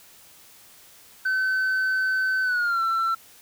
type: tone with pitch glide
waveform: sine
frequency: 1526 to 1343.9 Hz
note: G6 to E6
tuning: -47 to +33 cents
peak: -18 dBFS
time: 1.25-3.15 s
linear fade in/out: 10 ms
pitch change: -220 cents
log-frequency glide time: 2.43-2.82 s
effects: tanh soft clip ceiling -20 dBFS + white hiss -51 dBFS RMS until 3.41 s